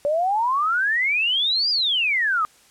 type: exponential two-way sweep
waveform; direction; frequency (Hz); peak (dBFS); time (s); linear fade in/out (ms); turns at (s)
sine; up then down; 565 to 4978 to 1211; -18; 0.05-2.45; 0; 1.7
effects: white hiss -54 dBFS RMS until 2.7 s + low-pass 10000 Hz 12 dB/octave